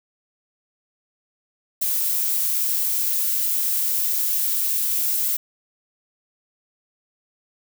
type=noise; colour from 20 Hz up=violet; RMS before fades=-22 dBFS; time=1.81-5.37 s; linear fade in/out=10 ms; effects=none